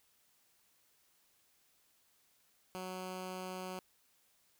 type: tone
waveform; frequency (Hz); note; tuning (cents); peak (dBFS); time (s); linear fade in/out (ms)
10% pulse; 185; F#3; 0; -33; 2.75-3.79; 0
effects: white hiss -72 dBFS RMS until 4.59 s